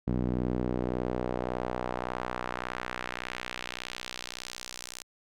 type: tone with band-pass filter sweep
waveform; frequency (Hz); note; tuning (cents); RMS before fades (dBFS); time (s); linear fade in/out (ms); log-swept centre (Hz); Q
sawtooth; 61.74; B1; 0; -34; 0.07-5.03; 5; 220 to 7200; 1.1
effects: none